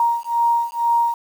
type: beating tone pair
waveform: sine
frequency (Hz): 936 / 938.1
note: A#5 / A#5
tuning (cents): +7 / +11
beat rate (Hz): 2.1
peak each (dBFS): -19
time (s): 0-1.14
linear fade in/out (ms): 2
effects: 7-bit